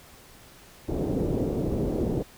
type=low-pass noise; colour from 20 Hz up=white; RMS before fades=-27 dBFS; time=0.88-2.23 s; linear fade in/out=10 ms; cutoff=460 Hz; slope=24 dB/octave; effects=pink hiss -51 dBFS RMS until 2.37 s